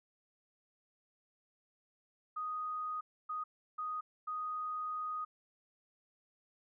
sine tone bursts at uneven times, 1244.5 Hz, D#6, in tune, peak -36 dBFS, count 4, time 2.36-3.01 / 3.29-3.44 / 3.78-4.01 / 4.27-5.25 s, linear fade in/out 10 ms, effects none

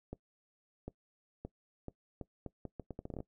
accelerating click train, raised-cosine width 2 ms, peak -28 dBFS, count 16, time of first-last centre 0.13-3.204 s, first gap 750 ms, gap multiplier 0.76, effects noise-tail reverb RT60 0.1 s tail -20 dB re dry

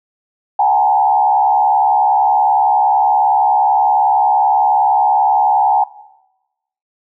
sine tone with frequency modulation, 830.6 Hz, G#5, in tune, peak -9 dBFS, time 0.59-5.84 s, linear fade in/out 5 ms, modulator 70.7 Hz, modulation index 1.1, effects noise-tail reverb RT60 1.0 s tail -20 dB re dry

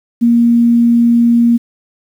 sine tone, 235.4 Hz, A#3, 17 cents sharp, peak -6 dBFS, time 0.21-1.58 s, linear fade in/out 20 ms, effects 7-bit

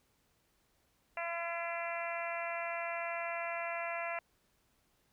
harmonic tone, 339.1 Hz, E4, 49 cents sharp, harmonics 2 / 3 / 4 / 5 / 6 / 7 / 8, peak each -39 / -44 / -45 / -46 / -44 / -44 / -47 dBFS, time 1.17-4.19 s, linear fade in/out 2 ms, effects pink hiss -74 dBFS RMS until 5.12 s

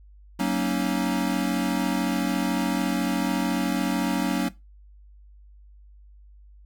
square chord, D# minor seventh, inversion first, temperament equal with one note detuned, 186.93 / 233.1 / 277.2 / 311.1 Hz, F#3 / A#3 / C#4 / D#4, +18 / 0 / 0 / 0 cents, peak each -28 / -29 / -28 / -32 dBFS, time 0.39-4.49 s, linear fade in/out 10 ms, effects noise-tail reverb RT60 0.2 s tail -17 dB re dry + added 50 Hz sine -47 dBFS peak until 6.65 s

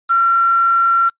sine tone with quantisation, 1363 Hz, F6, 43 cents flat, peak -10 dBFS, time 0.09-1.1 s, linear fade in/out 20 ms, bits 5, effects noise-tail reverb RT60 0.1 s tail -26 dB re dry + resampled to 8000 Hz

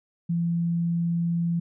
sine tone, 169.7 Hz, F3, 49 cents flat, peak -22 dBFS, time 0.29-1.6 s, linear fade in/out 10 ms, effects none

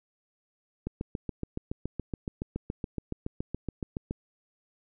click train, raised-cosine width 3 ms, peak -19 dBFS, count 24, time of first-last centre 0.87-4.109 s, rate 7.1 Hz, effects none

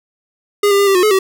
square tone with pitch steps, 409.8 / 398.7 / 401.9 / 391.1 / 361.9 / 427.2 / 383 Hz, G#4 / G4 / G4 / G4 / F#4 / G#4 / G4, -23 / +29 / +43 / -4 / -38 / +49 / -40 cents, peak -10 dBFS, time 0.63-1.19 s, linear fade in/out 5 ms, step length 80 ms, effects none

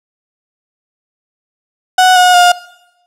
35% pulse tone with pitch steps, 740 / 725.2 / 710.7 Hz, F#5 / F#5 / F5, 0 / -35 / +30 cents, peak -3 dBFS, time 1.98-2.52 s, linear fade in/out 5 ms, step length 180 ms, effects noise-tail reverb RT60 0.9 s tail -19 dB re dry + low-pass 10000 Hz 12 dB/octave

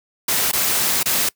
white noise with dropouts, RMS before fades -19 dBFS, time 0.28-1.29 s, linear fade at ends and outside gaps 5 ms, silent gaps 0.515-0.531 / 1.031-1.057 s, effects noise-tail reverb RT60 0.1 s tail -23 dB re dry + high-pass 100 Hz 12 dB/octave

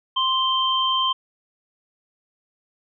sine tone pair together, 1045 / 3135 Hz, C6 / G7, -2 / -1 cents, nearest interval octave + perfect fifth, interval 1901 cents, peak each -21 / -21 dBFS, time 0.16-1.13 s, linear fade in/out 10 ms, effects none

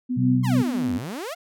sine tone, 250.1 Hz, B3, 22 cents sharp, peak -22 dBFS, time 0.09-0.99 s, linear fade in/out 20 ms
harmonic tone, 63.4 Hz, B1, 46 cents sharp, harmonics 2 / 3 / 4, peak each -21 / -27 / -24 dBFS, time 0.16-0.63 s, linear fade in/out 20 ms
sawtooth exponential two-way sweep, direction down then up, 1108.7 to 82.9 to 736 Hz, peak -26 dBFS, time 0.43-1.35 s, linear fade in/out 20 ms, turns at 0.94 s
effects none

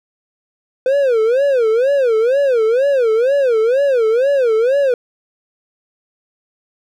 triangle tone with vibrato, 498.7 Hz, B4, 17 cents sharp, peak -9 dBFS, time 0.86-4.94 s, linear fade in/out 2 ms, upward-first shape sine, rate 2.1 Hz, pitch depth 230 cents each way, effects none

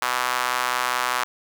sawtooth tone with high-pass filter, 124.9 Hz, B2, 20 cents sharp, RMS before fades -24 dBFS, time 0.02-1.24 s, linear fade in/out 0 ms, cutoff 1100 Hz, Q 2, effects none

